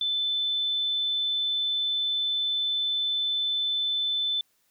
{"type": "tone", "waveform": "sine", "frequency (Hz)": 3520, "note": "A7", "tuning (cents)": 0, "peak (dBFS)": -24, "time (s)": [0.01, 4.41], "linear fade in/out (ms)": 2, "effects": ["white hiss -69 dBFS RMS until 4.7 s"]}